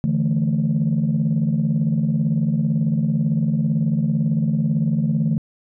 sine chord, D suspended second, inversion none, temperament equal, 146.83 / 164.81 / 220 Hz, D3 / E3 / A3, 0 / 0 / 0 cents, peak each -20 dBFS, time 0.04-5.38 s, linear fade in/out 0 ms, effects tanh soft clip ceiling -11 dBFS

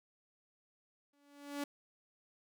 sawtooth tone with exponential growth, 286 Hz, D4, 46 cents flat, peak -31 dBFS, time 1.13-1.64 s, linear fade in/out 5 ms, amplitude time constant 110 ms, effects none

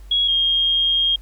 sine tone pair in turn, 3322 / 3235 Hz, G#7 / G#7, 0 / -46 cents, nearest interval unison, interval 46 cents, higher first, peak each -15 dBFS, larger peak neither, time 0.11-0.28 / 0.28-1.16 s, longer second, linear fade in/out 5 ms, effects added 49 Hz sine -37 dBFS peak until 1.21 s + pink hiss -55 dBFS RMS until 1.21 s

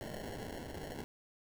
white noise with sample-and-hold, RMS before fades -44 dBFS, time 0.01-1.04 s, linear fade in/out 0 ms, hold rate 1225 Hz, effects none

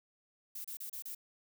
violet noise bursts, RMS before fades -43 dBFS, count 5, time 0.55-1.149 s, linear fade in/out 5 ms, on 95 ms, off 31 ms, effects none

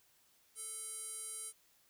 square tone with band-pass filter, 440 Hz, A4, in tune, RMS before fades -45 dBFS, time 0.55-1.53 s, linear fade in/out 50 ms, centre 9500 Hz, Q 7.3, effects white hiss -70 dBFS RMS until 1.89 s

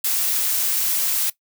blue noise, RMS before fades -21 dBFS, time 0.04-1.3 s, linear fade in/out 5 ms, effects noise-tail reverb RT60 0.1 s tail -18 dB re dry

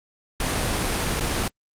pink noise with dropouts, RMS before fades -24 dBFS, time 0.4-1.48 s, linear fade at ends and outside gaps 2 ms, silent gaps 1.197-1.207 s, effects low-pass 11000 Hz 12 dB/octave + Opus 32 kbps

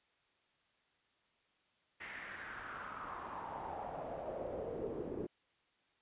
brown noise with band-pass filter sweep, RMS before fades -44 dBFS, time 2-5.27 s, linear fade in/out 10 ms, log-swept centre 2100 to 360 Hz, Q 4.2, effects white hiss -75 dBFS RMS until 6.01 s + resampled to 8000 Hz

